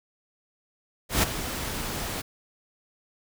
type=noise with ADSR envelope; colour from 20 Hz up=pink; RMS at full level=-20 dBFS; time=1.09-2.22 s; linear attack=140 ms; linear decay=14 ms; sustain=-12 dB; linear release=12 ms; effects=none